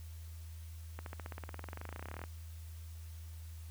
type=accelerating click train; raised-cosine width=0.5 ms; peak=-29 dBFS; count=30; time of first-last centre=0.99-2.239 s; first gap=72 ms; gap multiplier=0.96; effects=added 81 Hz sine -45 dBFS peak until 3.7 s + white hiss -61 dBFS RMS until 3.7 s